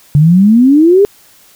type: exponential sweep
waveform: sine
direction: up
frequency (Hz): 142 to 416.5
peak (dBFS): -3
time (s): 0.15-1.05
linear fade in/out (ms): 0
effects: white hiss -44 dBFS RMS until 1.55 s